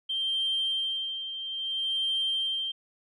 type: tone with tremolo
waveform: sine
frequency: 3154 Hz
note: G7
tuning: 10 cents sharp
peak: -24 dBFS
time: 0.09-2.72 s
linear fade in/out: 10 ms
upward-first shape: sine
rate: 0.6 Hz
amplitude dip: 65%
effects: tanh soft clip ceiling -21 dBFS